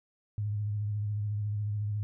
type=tone with vibrato; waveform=sine; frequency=104.3 Hz; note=G#2; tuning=8 cents sharp; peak=-29 dBFS; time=0.38-2.03 s; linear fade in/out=0 ms; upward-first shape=triangle; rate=14 Hz; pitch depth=46 cents each way; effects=none